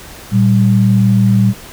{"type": "tone pair together", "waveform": "sine", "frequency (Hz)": [115.7, 194.58], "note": ["A#2", "G3"], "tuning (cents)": [-13, -13], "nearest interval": "major sixth", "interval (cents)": 900, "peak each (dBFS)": -10, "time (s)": [0.31, 1.54], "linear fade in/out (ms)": 50, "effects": ["pink hiss -34 dBFS RMS until 1.72 s"]}